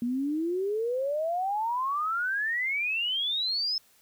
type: exponential sweep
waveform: sine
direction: up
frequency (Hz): 233.5 to 5270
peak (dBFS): -26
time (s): 0.02-3.78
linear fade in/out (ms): 2
effects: white hiss -62 dBFS RMS until 4.01 s